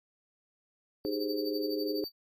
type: tone with tremolo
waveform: square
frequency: 4606 Hz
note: D8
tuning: 34 cents flat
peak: -37 dBFS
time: 1.04-2.12 s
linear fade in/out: 50 ms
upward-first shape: sine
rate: 12 Hz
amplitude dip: 80%
type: chord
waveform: sine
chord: Ab major seventh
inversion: second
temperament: equal with one note detuned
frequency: 306.8 / 392 / 415.3 / 523.3 Hz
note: Eb4 / G4 / Ab4 / C5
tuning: -24 / 0 / 0 / 0 cents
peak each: -34 / -39 / -34 / -39 dBFS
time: 1.05-2.04 s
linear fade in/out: 0 ms
effects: none